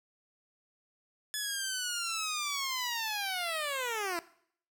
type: linear sweep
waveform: 10% pulse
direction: down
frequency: 1719 to 329.6 Hz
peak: -24 dBFS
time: 1.34-4.19 s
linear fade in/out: 0 ms
effects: noise-tail reverb RT60 0.6 s tail -18 dB re dry